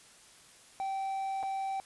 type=tone with dropouts; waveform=triangle; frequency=776 Hz; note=G5; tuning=18 cents flat; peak=-30 dBFS; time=0.8-1.8 s; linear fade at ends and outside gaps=0 ms; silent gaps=1.429-1.434 s; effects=white hiss -57 dBFS RMS until 1.85 s + resampled to 24000 Hz